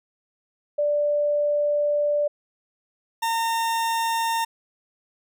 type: tone pair in turn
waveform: sine / 40% pulse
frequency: 587.3 / 913.3 Hz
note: D5 / A#5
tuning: 0 / -36 cents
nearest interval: minor sixth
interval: 764 cents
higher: second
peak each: -19 / -21 dBFS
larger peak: first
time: 0.78-2.28 / 3.22-4.45 s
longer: first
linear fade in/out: 10 ms
effects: none